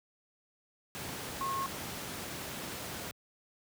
sine tone in noise, 1084 Hz, C#6, 39 cents flat, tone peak -32 dBFS, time 1.41-1.66 s, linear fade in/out 0 ms, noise pink, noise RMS -40 dBFS, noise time 0.95-3.11 s, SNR +5 dB, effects high-pass 100 Hz 12 dB/octave

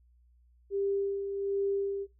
sine tone with tremolo, 396.7 Hz, G4, 21 cents sharp, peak -27 dBFS, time 0.7-2.07 s, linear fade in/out 50 ms, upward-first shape sine, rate 1.3 Hz, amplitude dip 50%, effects noise-tail reverb RT60 0.2 s tail -17 dB re dry + added 60 Hz sine -60 dBFS peak until 2.19 s

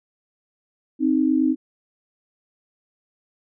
sine tone pair together, 262.2 / 311.1 Hz, C4 / D#4, +4 / 0 cents, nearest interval minor third, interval 296 cents, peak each -19 dBFS, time 0.99-1.56 s, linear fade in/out 50 ms, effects none

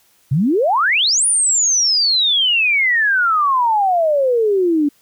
sine exponential two-way sweep, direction up then down, 123.47 to 9800 to 282.1 Hz, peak -12 dBFS, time 0.31-4.89 s, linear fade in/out 10 ms, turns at 1.26 s, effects white hiss -56 dBFS RMS until 5.01 s

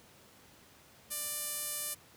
sawtooth tone with band-pass filter, 592 Hz, D5, 14 cents sharp, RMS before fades -38 dBFS, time 1.1-1.95 s, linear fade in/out 20 ms, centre 11000 Hz, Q 1.9, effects pink hiss -59 dBFS RMS until 2.16 s + high-pass 80 Hz 12 dB/octave

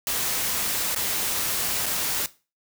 white noise with dropouts, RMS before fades -26 dBFS, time 0.07-2.26 s, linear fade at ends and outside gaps 1 ms, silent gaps 0.948-0.961 / 1.859-1.863 s, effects noise-tail reverb RT60 0.3 s tail -17 dB re dry

